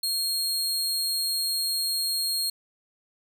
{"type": "tone", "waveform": "sawtooth", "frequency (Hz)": 4255, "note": "C8", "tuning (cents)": 28, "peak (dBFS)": -22, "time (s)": [0.03, 2.5], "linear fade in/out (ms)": 5, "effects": []}